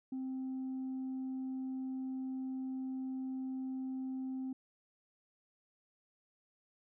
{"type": "tone", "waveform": "sine", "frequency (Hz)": 261.6, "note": "C4", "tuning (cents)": 0, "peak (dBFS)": -35, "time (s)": [0.12, 4.53], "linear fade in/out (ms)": 5, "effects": ["tanh soft clip ceiling -35 dBFS"]}